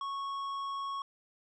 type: tone with tanh clipping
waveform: sine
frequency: 1104 Hz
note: C#6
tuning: 7 cents flat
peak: -36 dBFS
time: 0.01-1.02 s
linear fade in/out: 2 ms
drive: 9 dB
effects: none